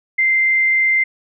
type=tone with frequency modulation; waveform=sine; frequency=2086 Hz; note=C7; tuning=6 cents flat; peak=-12 dBFS; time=0.18-1.04 s; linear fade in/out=10 ms; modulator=23.8 Hz; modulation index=0.3; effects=none